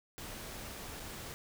pink noise with dropouts, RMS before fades -45 dBFS, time 0.18-1.34 s, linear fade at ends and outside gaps 0 ms, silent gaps 0.997-1.001 s, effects none

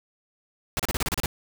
pink noise bursts, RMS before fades -26 dBFS, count 9, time 0.77-1.259 s, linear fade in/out 0 ms, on 25 ms, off 33 ms, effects none

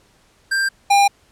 square tone pair in turn, 1584 / 802.8 Hz, G6 / G5, +18 / +41 cents, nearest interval octave, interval 1177 cents, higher first, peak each -17 / -11 dBFS, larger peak second, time 0.51-0.69 / 0.9-1.08 s, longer neither, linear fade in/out 10 ms, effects pink hiss -56 dBFS RMS until 1.31 s + low-pass 10000 Hz 12 dB/octave

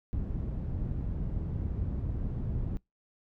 white low-pass noise, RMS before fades -33 dBFS, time 0.13-2.77 s, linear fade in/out 0 ms, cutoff 110 Hz, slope 12 dB/octave, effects noise-tail reverb RT60 0.2 s tail -26 dB re dry

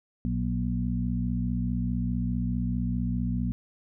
harmonic tone with a mistuned harmonic, 60 Hz, B1, 49 cents flat, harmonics 1 / 2 / 3 / 4, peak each -31 / -31 / -31 / -31 dBFS, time 0.25-3.52 s, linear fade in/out 0 ms, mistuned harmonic 3, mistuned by +45 cents, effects none

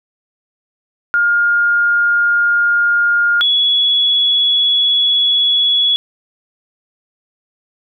sine tone pair in turn, 1415 / 3379 Hz, F6 / G#7, +22 / +29 cents, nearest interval octave + minor third, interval 1507 cents, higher second, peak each -10 dBFS, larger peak neither, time 1.14-3.41 / 3.41-5.96 s, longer second, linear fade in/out 0 ms, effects none

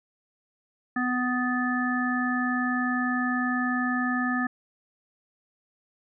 harmonic tone, 249.4 Hz, B3, 17 cents sharp, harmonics 1 / 3 / 5 / 7, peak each -26 / -34 / -32 / -29 dBFS, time 0.96-4.47 s, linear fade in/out 5 ms, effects none

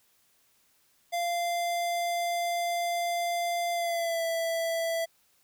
square tone with pitch glide, 692 to 662.7 Hz, F5 to E5, -16 to +9 cents, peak -28 dBFS, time 1.12-5.06 s, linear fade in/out 20 ms, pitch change -75 cents, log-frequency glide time 3.73-4.23 s, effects white hiss -67 dBFS RMS until 5.43 s

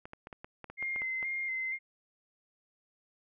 clicks, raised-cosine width 0.5 ms, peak -29 dBFS, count 11, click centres 0.055 / 0.134 / 0.271 / 0.328 / 0.445 / 0.643 / 0.7 / 0.826 / 0.961 / 1.019 / 1.228 s
sine tone with vibrato, 2093 Hz, C7, in tune, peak -32 dBFS, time 0.77-1.79 s, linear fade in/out 50 ms, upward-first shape square, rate 2.1 Hz, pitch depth 24 cents each way
effects none

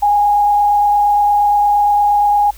sine tone with frequency modulation, 823 Hz, G#5, 16 cents flat, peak -9 dBFS, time 0.02-2.51 s, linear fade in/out 10 ms, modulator 28.6 Hz, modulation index 0.43, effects added 50 Hz sine -36 dBFS peak until 2.57 s + white hiss -43 dBFS RMS until 2.57 s

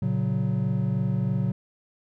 triangle chord, F# major, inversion first, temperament just, 115.62 / 138.75 / 185 Hz, A#2 / C#3 / F#3, -14 / +2 / 0 cents, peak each -25 dBFS, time 0.02-1.52 s, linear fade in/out 5 ms, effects none

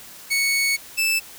sawtooth tone pair in turn, 2217 / 2636 Hz, C#7 / E7, 0 / -1 cents, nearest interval minor third, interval 299 cents, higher second, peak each -15 dBFS, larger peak neither, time 0.3-0.77 / 0.97-1.2 s, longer first, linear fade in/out 20 ms, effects white hiss -42 dBFS RMS until 1.38 s

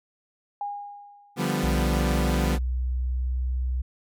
sine tone with exponential decay, 815 Hz, G#5, 33 cents flat, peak -26 dBFS, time 0.61-1.63 s, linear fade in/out 2 ms, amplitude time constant 220 ms
sawtooth chord, G dominant seventh, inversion second, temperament equal, 146.83 / 174.61 / 196 / 246.9 Hz, D3 / F3 / G3 / B3, 0 / 0 / 0 / 0 cents, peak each -25 dBFS, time 1.36-2.59 s, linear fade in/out 50 ms
sine tone with pitch glide, 61.74 to 63.15 Hz, B1 to B1, 0 to +39 cents, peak -23 dBFS, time 1.63-3.82 s, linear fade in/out 10 ms, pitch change +39 cents, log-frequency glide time 1.75-3.46 s
effects MP3 96 kbps

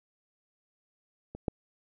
clicks, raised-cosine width 2 ms, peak -27 / -15 dBFS, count 2, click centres 1.35 / 1.482 s, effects none

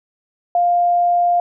sine tone, 701 Hz, F5, 6 cents sharp, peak -12 dBFS, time 0.55-1.4 s, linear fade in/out 2 ms, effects none

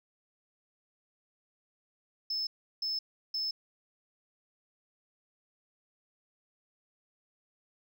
sine tone bursts, 5240 Hz, E8, 11 cents flat, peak -29 dBFS, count 3, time 2.3-3.51 s, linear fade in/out 5 ms, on 170 ms, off 350 ms, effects tanh soft clip ceiling -28 dBFS

